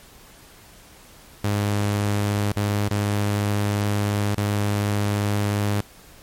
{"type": "tone with dropouts", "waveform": "sawtooth", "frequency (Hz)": 102.8, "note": "G#2", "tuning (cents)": -17, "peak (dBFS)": -16, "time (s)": [1.44, 5.81], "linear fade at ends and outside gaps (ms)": 5, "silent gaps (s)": [[2.522, 2.563], [2.886, 2.908], [4.348, 4.375]], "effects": ["pink hiss -48 dBFS RMS until 6.22 s", "MP3 64 kbps"]}